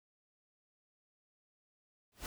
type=noise with exponential growth; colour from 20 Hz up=pink; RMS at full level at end=-38 dBFS; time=2.12-2.26 s; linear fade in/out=1 ms; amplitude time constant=29 ms; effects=none